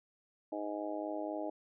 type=harmonic tone; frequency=103.83 Hz; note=G#2; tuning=in tune; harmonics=3 / 4 / 5 / 6 / 7 / 8; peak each=-40 / -47 / -46 / -40 / -48 / -45 dBFS; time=0.52-1.5 s; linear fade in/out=5 ms; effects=none